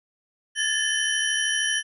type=tone cluster; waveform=sine; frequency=1696 / 1769 / 3058 / 5770 / 10330 Hz; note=G#6 / A6 / G7 / F#8 / E9; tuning=+36 / +9 / -44 / -44 / -36 cents; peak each=-29 / -27 / -26 / -30 / -32 dBFS; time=0.55-1.83 s; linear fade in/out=50 ms; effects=none